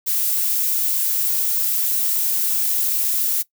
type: noise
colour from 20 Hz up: violet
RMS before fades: -20 dBFS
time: 0.06-3.43 s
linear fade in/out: 20 ms
effects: noise-tail reverb RT60 0.1 s tail -19 dB re dry